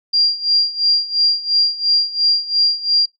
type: tone with tremolo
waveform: sine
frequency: 4774 Hz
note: D8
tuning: 28 cents sharp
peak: -10 dBFS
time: 0.13-3.06 s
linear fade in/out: 10 ms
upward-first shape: sine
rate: 2.9 Hz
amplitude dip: 85%
effects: noise-tail reverb RT60 0.2 s tail -24 dB re dry